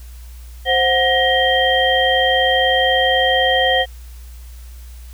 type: tone cluster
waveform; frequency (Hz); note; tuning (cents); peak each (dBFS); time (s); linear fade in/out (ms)
sine; 523 / 733 / 1886 / 3168; C5 / F#5 / A#6 / G7; -1 / -16 / +20 / +18; -18; 0.65-3.86; 50
effects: added 60 Hz sine -33 dBFS peak until 5.13 s + white hiss -48 dBFS RMS until 5.13 s